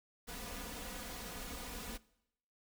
pink noise with comb filter, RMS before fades -45 dBFS, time 0.27-1.98 s, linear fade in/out 20 ms, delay 4.1 ms, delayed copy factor +0.8, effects noise-tail reverb RT60 0.8 s tail -21 dB re dry

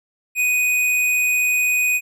sine tone with hard clipping, 2489 Hz, D#7, in tune, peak -17 dBFS, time 0.35-2.01 s, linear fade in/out 50 ms, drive 15 dB, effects none

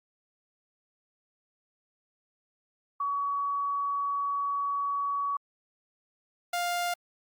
sine / sawtooth tone pair in turn, 1130 / 701.6 Hz, C#6 / F5, +33 / +8 cents, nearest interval minor sixth, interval 825 cents, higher first, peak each -27 / -24 dBFS, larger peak second, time 3-5.37 / 6.53-6.94 s, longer first, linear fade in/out 5 ms, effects Opus 48 kbps

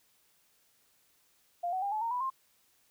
sine tone with pitch steps, 698.5 / 748.6 / 802.4 / 860 / 921.7 / 987.8 / 1058.7 Hz, F5 / F#5 / G5 / A5 / A#5 / B5 / C6, 0 / +20 / +40 / -40 / -20 / 0 / +20 cents, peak -30 dBFS, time 1.63-2.302 s, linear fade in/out 10 ms, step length 96 ms, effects white hiss -69 dBFS RMS until 2.9 s

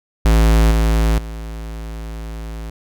square tone with level steps, 55 Hz, A1, in tune, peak -10 / -13 / -27 dBFS, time 0.25-2.7 s, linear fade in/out 5 ms, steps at 0.71 / 1.18 s, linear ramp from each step 5 ms, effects none

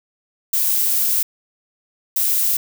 violet noise bursts at uneven times, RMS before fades -18 dBFS, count 2, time 0.53-1.23 / 2.16-2.57 s, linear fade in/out 5 ms, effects none

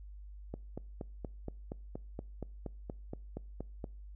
click train, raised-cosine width 2 ms, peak -26 dBFS, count 15, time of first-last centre 0.54-3.842 s, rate 4.24 Hz, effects noise-tail reverb RT60 0.5 s tail -25 dB re dry + added 50 Hz sine -46 dBFS peak until 4.15 s

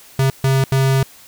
square tone bursts at uneven times, 134.1 Hz, C3, 43 cents sharp, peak -13 dBFS, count 3, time 0.19-0.3 / 0.44-0.64 / 0.72-1.03 s, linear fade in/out 2 ms, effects white hiss -44 dBFS RMS until 1.27 s

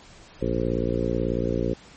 harmonic tone with a mistuned harmonic, 58.27 Hz, A#1, in tune, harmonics 1 / 2 / 3 / 4 / 5 / 6 / 7 / 8 / 9, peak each -31 / -31 / -31 / -31 / -31 / -31 / -31 / -31 / -31 dBFS, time 0.41-1.74 s, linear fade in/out 10 ms, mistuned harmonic 1, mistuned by -130 cents, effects pink hiss -49 dBFS RMS until 1.96 s + MP3 32 kbps

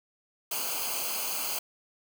white noise with comb filter, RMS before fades -32 dBFS, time 0.51-1.59 s, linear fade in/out 5 ms, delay 0.54 ms, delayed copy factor -0.8, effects none

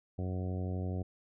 harmonic tone, 92 Hz, F#2, 9 cents flat, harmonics 1 / 2 / 3 / 4 / 5 / 6 / 7 / 8, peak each -34 / -40 / -44 / -46 / -48 / -50 / -51 / -52 dBFS, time 0.18-1.03 s, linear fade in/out 10 ms, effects none

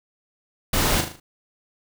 pink noise with echo, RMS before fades -21 dBFS, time 0.73-1.01 s, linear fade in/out 5 ms, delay 38 ms, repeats 5, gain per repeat -6 dB, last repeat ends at 1.2 s, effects none

